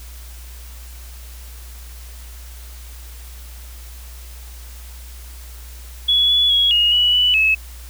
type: tone with pitch steps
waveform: sine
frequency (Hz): 3383 / 3414 / 3329 / 2868 / 2939 / 2968 / 2588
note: G#7 / G#7 / G#7 / F7 / F#7 / F#7 / E7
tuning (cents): +31 / +47 / +3 / +45 / -12 / +5 / -32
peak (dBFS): -12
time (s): 6.08-7.55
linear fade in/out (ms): 10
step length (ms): 210
effects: added 60 Hz sine -34 dBFS peak until 7.89 s + white hiss -43 dBFS RMS until 7.89 s